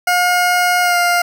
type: tone with pitch glide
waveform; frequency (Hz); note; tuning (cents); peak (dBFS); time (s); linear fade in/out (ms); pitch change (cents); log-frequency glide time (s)
20% pulse; 716 to 702.5; F5 to F5; +43 to +10; -7; 0.07-1.22; 5; -33; 0.82-0.97
effects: none